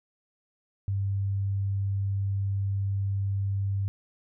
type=tone; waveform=sine; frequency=98.6 Hz; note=G2; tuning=11 cents sharp; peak=-25 dBFS; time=0.88-3.88 s; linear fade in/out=0 ms; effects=none